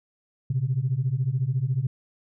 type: beating tone pair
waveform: sine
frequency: 122.2 / 136.2 Hz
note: B2 / C#3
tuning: -18 / -30 cents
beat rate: 14 Hz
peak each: -25 / -24 dBFS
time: 0.5-1.87 s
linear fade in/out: 5 ms
effects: tanh soft clip ceiling -15 dBFS